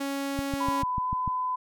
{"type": "tone", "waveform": "sawtooth", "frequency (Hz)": 277.2, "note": "C#4", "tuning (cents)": 0, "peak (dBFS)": -25, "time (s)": [0, 0.83], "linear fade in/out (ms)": 10}
{"type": "click train", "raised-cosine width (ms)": 5, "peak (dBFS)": -20, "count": 7, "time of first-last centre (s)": [0.39, 1.278], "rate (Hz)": 6.76}
{"type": "tone with pitch glide", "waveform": "sine", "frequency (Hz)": [1001, 1008.5], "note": ["B5", "B5"], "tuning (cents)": [23, 36], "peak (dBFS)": -26, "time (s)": [0.6, 1.56], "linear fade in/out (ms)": 10, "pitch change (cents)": 13, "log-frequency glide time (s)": [0.98, 1.09]}
{"effects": []}